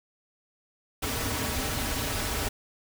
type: noise with comb filter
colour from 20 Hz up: pink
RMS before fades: -30 dBFS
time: 1.02-2.49 s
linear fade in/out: 10 ms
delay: 5.7 ms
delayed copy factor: -0.65
effects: none